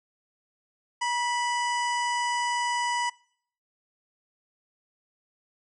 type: harmonic tone with a mistuned harmonic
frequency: 987.8 Hz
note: B5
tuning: in tune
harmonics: 1 / 2 / 3 / 5 / 6 / 7 / 8 / 9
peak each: -26 / -32 / -36 / -40 / -42 / -43 / -44 / -45 dBFS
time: 1.01-3.1 s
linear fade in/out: 10 ms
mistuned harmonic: 1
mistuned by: -47 cents
effects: noise-tail reverb RT60 0.6 s tail -23 dB re dry